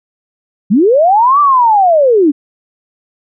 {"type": "linear two-way sweep", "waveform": "sine", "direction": "up then down", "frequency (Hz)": [172.5, 1186, 268.8], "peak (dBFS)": -5, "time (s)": [0.7, 2.32], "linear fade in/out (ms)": 20, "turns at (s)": 1.4, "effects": []}